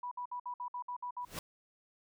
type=tone bursts; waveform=sine; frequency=982 Hz; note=B5; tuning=10 cents flat; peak=-37 dBFS; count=9; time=0.03-1.25 s; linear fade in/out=5 ms; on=84 ms; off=58 ms
type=noise with exponential growth; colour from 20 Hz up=pink; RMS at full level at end=-37 dBFS; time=1.21-1.39 s; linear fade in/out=2 ms; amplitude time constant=39 ms
effects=none